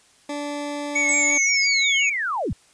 20% pulse tone, 290.7 Hz, D4, 18 cents flat, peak -22 dBFS, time 0.29-1.38 s, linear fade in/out 5 ms
square tone with vibrato, 2217 Hz, C#7, in tune, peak -19 dBFS, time 0.95-2.1 s, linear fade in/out 10 ms, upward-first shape sine, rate 5.7 Hz, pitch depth 27 cents each way
sine linear sweep, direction down, 7902 to 41.08 Hz, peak -22 dBFS, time 1.09-2.53 s, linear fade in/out 0 ms
effects white hiss -56 dBFS RMS until 2.73 s + resampled to 22050 Hz

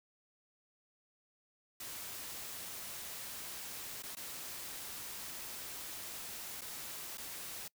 white noise with dropouts, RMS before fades -45 dBFS, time 1.8-7.68 s, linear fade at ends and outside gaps 5 ms, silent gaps 4.024-4.034 / 4.152-4.168 / 6.611-6.616 / 7.174-7.18 s, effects noise-tail reverb RT60 0.1 s tail -24 dB re dry

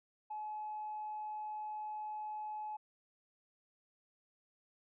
triangle tone with tanh clipping, 852 Hz, G#5, 44 cents sharp, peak -39 dBFS, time 0.3-2.77 s, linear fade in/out 10 ms, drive 1 dB, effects resampled to 8000 Hz

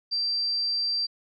sine tone, 4700 Hz, D8, 1 cent sharp, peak -24 dBFS, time 0.11-1.07 s, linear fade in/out 20 ms, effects none

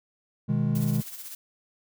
triangle chord, G# minor, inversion first, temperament just, 124.59 / 155.74 / 207.7 Hz, B2 / D#3 / G#3, +16 / +2 / 0 cents, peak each -25 dBFS, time 0.48-1.02 s, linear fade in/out 20 ms
blue noise with tremolo, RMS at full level -38 dBFS, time 0.75-1.35 s, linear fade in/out 2 ms, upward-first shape sine, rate 16 Hz, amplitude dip 55%
effects none

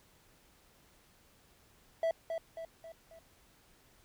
triangle tone with echo, 657 Hz, E5, 6 cents flat, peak -26 dBFS, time 2.03-2.11 s, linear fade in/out 2 ms, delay 270 ms, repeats 4, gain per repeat -6 dB, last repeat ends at 3.19 s, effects pink hiss -65 dBFS RMS until 4.04 s

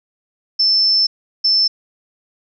sine tone bursts at uneven times, 5300 Hz, E8, 9 cents sharp, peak -11 dBFS, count 2, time 0.59-1.07 / 1.44-1.68 s, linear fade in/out 10 ms, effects none

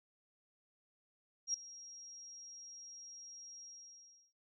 sine tone with ADSR envelope, 5620 Hz, F8, 10 cents sharp, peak -31 dBFS, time 1.47-4.33 s, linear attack 71 ms, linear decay 3 ms, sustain -19 dB, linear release 700 ms, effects noise-tail reverb RT60 0.1 s tail -22 dB re dry

